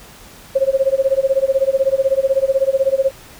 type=tone with tremolo; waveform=sine; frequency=538 Hz; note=C5; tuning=48 cents sharp; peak=-9 dBFS; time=0.55-3.11 s; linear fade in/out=10 ms; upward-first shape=sine; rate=16 Hz; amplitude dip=95%; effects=pink hiss -41 dBFS RMS until 3.39 s